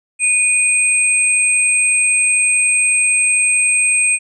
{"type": "tone pair together", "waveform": "sine", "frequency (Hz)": [2468, 8301], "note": ["D#7", "C9"], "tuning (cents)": [-15, -15], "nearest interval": "octave + major sixth", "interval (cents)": 2100, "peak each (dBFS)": -14, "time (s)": [0.19, 4.19], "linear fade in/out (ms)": 50, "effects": []}